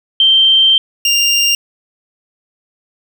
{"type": "tone pair in turn", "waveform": ["sine", "25% pulse"], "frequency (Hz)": [3136, 2794], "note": ["G7", "F7"], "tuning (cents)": [0, 0], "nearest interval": "major second", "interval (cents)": 200, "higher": "first", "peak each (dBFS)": -6, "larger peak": "neither", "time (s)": [[0.2, 0.78], [1.05, 1.55]], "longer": "first", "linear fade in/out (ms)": 2, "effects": ["8-bit"]}